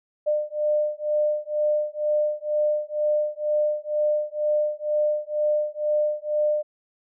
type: beating tone pair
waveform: sine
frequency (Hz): 600 / 602.1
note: D5 / D5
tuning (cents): +37 / +43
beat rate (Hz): 2.1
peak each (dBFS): -24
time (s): 0.26-6.63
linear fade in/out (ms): 20
effects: none